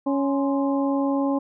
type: harmonic tone with a mistuned harmonic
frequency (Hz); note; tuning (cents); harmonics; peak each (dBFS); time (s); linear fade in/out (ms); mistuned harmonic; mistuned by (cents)
277.2; C#4; 0; 1 / 2 / 3 / 4; -21 / -27 / -31 / -33; 0.06-1.39; 10; 4; -100
effects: none